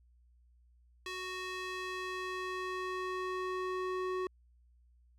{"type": "tone with band-pass filter sweep", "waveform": "square", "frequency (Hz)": 370, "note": "F#4", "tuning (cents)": 0, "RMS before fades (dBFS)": -38, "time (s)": [1.06, 4.27], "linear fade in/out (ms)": 2, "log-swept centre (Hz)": [2900, 760], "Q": 0.81, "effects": ["added 60 Hz sine -62 dBFS peak until 5.18 s"]}